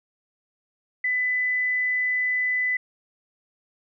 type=tone; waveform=sine; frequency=2000 Hz; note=B6; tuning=21 cents sharp; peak=-21 dBFS; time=1.04-2.77 s; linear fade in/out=5 ms; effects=none